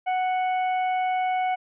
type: harmonic tone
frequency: 740 Hz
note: F#5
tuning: in tune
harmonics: 1 / 2 / 3 / 4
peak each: -22 / -39 / -34 / -45 dBFS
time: 0.06-1.56 s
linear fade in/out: 20 ms
effects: none